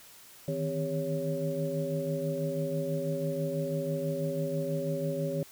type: tone cluster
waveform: sine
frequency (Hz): 154 / 160.1 / 259.5 / 398.6 / 556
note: D#3 / D#3 / C4 / G4 / C#5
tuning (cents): -17 / +50 / -14 / +29 / +5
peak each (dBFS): -38 / -34 / -38 / -37 / -33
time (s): 0.48-5.43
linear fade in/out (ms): 2
effects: white hiss -53 dBFS RMS until 5.51 s